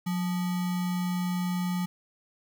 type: tone with sample-and-hold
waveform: sine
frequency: 180 Hz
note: F#3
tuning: 47 cents flat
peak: -26 dBFS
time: 0.06-1.86 s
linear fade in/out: 10 ms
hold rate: 1050 Hz
effects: none